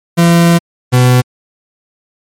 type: tone pair in turn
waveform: 40% pulse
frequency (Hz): 170 / 125.28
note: F3 / B2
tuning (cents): -46 / +25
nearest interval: perfect fourth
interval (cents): 529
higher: first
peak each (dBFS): -4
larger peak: neither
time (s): 0.17-0.59 / 0.92-1.22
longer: first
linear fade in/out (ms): 20
effects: MP3 64 kbps